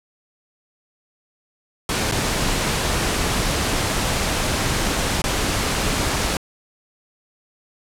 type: noise with dropouts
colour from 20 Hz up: pink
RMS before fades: -21 dBFS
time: 1.89-6.37 s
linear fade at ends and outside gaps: 2 ms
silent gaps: 2.114-2.121 / 5.219-5.24 s
effects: low-pass 10000 Hz 12 dB/octave